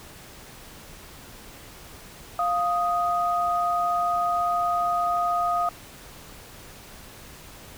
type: tone pair together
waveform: sine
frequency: 700 / 1246.5 Hz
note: F5 / D#6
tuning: +4 / +3 cents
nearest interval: minor seventh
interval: 999 cents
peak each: -24 dBFS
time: 2.39-5.69 s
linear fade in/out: 2 ms
effects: pink hiss -45 dBFS RMS until 7.77 s